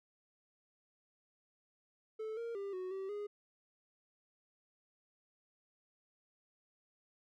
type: tone with pitch steps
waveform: triangle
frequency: 437.1 / 464.9 / 397.5 / 369.5 / 385 / 412.9 Hz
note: A4 / A#4 / G4 / F#4 / G4 / G#4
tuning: -11 / -5 / +24 / -2 / -31 / -10 cents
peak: -37 dBFS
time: 2.19-3.27 s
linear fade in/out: 10 ms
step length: 180 ms
effects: none